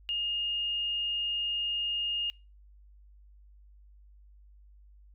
sine tone, 2840 Hz, F7, 28 cents sharp, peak -29 dBFS, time 0.09-2.3 s, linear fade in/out 0 ms, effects noise-tail reverb RT60 0.3 s tail -23 dB re dry + added 50 Hz sine -53 dBFS peak until 5.14 s

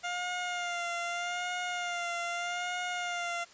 15% pulse tone with vibrato, 704 Hz, F5, 14 cents sharp, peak -26 dBFS, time 0.03-3.45 s, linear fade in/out 20 ms, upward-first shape sine, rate 0.81 Hz, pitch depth 35 cents each way, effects white hiss -55 dBFS RMS until 3.53 s + resampled to 16000 Hz

